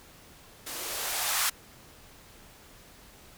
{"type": "noise with band-pass filter sweep", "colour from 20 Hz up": "violet", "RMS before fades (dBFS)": -31, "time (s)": [0.66, 1.5], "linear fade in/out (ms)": 10, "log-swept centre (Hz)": [290, 1200], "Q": 1.6, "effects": ["pink hiss -53 dBFS RMS until 3.37 s"]}